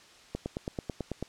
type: click train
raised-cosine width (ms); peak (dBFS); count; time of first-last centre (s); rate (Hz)
2; -19; 9; 0.35-1.226; 9.13
effects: white hiss -55 dBFS RMS until 1.28 s + low-pass 6000 Hz 12 dB/octave